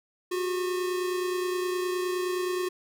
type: tone pair together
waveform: square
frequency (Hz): 362.4 / 392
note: F#4 / G4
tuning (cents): -36 / 0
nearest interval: minor second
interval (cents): 136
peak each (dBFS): -28 / -38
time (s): 0.31-2.69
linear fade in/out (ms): 10
effects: none